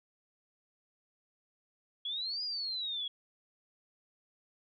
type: exponential two-way sweep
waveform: sine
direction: up then down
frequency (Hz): 3310 to 4961 to 3310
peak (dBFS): -34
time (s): 2.05-3.08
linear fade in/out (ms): 5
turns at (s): 2.43
effects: none